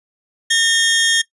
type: tone pair together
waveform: sawtooth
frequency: 1824 / 3250 Hz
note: A#6 / G#7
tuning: -38 / -38 cents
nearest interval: minor seventh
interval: 1000 cents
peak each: -12 dBFS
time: 0.5-1.22 s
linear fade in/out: 10 ms
effects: noise-tail reverb RT60 0.1 s tail -19 dB re dry + resampled to 24000 Hz